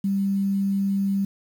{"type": "tone with quantisation", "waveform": "sine", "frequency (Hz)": 196.9, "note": "G3", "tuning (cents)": 8, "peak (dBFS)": -20, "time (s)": [0.04, 1.25], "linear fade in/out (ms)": 5, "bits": 8, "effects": []}